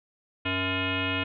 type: tone with frequency modulation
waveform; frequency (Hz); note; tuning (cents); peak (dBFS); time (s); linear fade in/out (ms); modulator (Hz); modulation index
sine; 1400; F6; +4; -25; 0.45-1.24; 10; 374; 4.5
effects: none